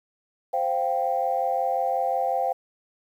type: chord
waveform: sine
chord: C suspended fourth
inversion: none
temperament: equal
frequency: 523.3 / 698.5 / 784 Hz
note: C5 / F5 / G5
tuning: 0 / 0 / 0 cents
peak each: -27 / -26 / -25 dBFS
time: 0.53-2.53 s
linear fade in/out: 10 ms
effects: tanh soft clip ceiling -12 dBFS + 9-bit